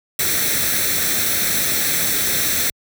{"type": "noise with comb filter", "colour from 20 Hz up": "white", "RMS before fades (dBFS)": -19, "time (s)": [0.19, 2.7], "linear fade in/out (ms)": 2, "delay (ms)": 0.51, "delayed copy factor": 0.65, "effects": ["high-pass 60 Hz 12 dB/octave"]}